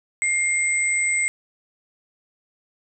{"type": "tone pair together", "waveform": "sine", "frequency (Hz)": [2124, 8019], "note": ["C7", "B8"], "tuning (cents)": [25, 25], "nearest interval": "octave + major seventh", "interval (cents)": 2300, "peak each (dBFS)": [-20, -24], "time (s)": [0.22, 1.28], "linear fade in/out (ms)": 0, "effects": []}